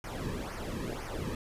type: noise with flanger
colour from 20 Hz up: brown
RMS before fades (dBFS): -37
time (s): 0.04-1.35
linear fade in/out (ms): 2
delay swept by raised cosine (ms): 0.25 to 1.45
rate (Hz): 2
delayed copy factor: -0.75
effects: resampled to 32000 Hz